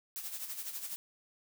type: noise with tremolo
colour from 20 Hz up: blue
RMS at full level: -39 dBFS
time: 0.16-0.96 s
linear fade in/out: 0 ms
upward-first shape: sine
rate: 12 Hz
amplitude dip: 60%
effects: none